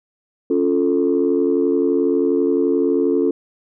sine chord, Db augmented, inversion none, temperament equal, 277.2 / 349.2 / 440 Hz, Db4 / F4 / A4, 0 / 0 / 0 cents, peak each -18 dBFS, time 0.5-3.31 s, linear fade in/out 5 ms, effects tanh soft clip ceiling -7 dBFS

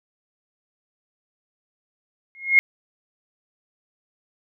sine tone with exponential growth, 2151 Hz, C7, 47 cents sharp, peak -7 dBFS, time 2.35-2.59 s, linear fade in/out 0 ms, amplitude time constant 52 ms, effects none

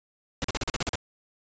pink noise bursts, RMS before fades -28 dBFS, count 9, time 0.42-0.955 s, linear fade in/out 0 ms, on 23 ms, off 41 ms, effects resampled to 16000 Hz

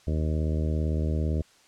harmonic tone, 77.78 Hz, D#2, in tune, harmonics 1 / 2 / 3 / 4 / 5 / 6 / 7 / 8, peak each -25 / -31 / -35 / -37 / -39 / -41 / -42 / -43 dBFS, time 0.07-1.42 s, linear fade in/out 5 ms, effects white hiss -58 dBFS RMS until 1.67 s + low-pass 7000 Hz 12 dB/octave

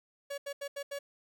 45% pulse tone bursts at uneven times, 564 Hz, C#5, 30 cents sharp, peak -36 dBFS, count 5, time 0.3-0.38 / 0.46-0.53 / 0.61-0.68 / 0.76-0.83 / 0.91-0.99 s, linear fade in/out 10 ms, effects none

